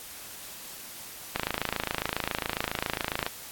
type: click train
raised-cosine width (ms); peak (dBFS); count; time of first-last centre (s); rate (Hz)
0.3; -11; 53; 1.36-3.265; 27.3
effects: white hiss -43 dBFS RMS until 3.51 s + AAC 64 kbps